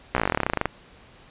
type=slowing click train; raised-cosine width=0.5 ms; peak=-6 dBFS; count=20; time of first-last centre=0.15-0.656 s; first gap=15 ms; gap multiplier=1.06; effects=pink hiss -51 dBFS RMS until 1.3 s + resampled to 8000 Hz